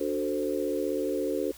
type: chord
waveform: sine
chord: D dominant seventh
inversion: none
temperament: equal with one note detuned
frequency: 293.7 / 370 / 444.9 / 523.3 Hz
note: D4 / F#4 / A4 / C5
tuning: 0 / 0 / +19 / 0 cents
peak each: -32 dBFS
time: 0-1.52 s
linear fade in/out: 10 ms
effects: added 60 Hz sine -54 dBFS peak until 1.57 s + white hiss -50 dBFS RMS until 1.57 s